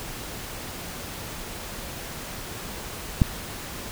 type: click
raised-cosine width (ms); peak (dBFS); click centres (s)
5; -4; 3.218
effects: pink hiss -36 dBFS RMS until 3.91 s